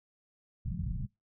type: low-pass noise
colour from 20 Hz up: white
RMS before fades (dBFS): -35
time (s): 0.65-1.07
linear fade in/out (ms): 10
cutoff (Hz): 180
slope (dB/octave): 48
effects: noise-tail reverb RT60 0.2 s tail -24 dB re dry